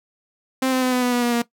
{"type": "tone with pitch steps", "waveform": "sawtooth", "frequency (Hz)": [261.6, 257.8, 254.2, 250.5, 246.9, 243.4, 239.9, 236.4], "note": ["C4", "C4", "C4", "B3", "B3", "B3", "A#3", "A#3"], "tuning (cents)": [0, -26, -50, 25, 0, -25, 50, 24], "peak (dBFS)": -14, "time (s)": [0.62, 1.42], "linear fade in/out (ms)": 5, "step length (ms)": 100, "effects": ["noise-tail reverb RT60 0.1 s tail -17 dB re dry"]}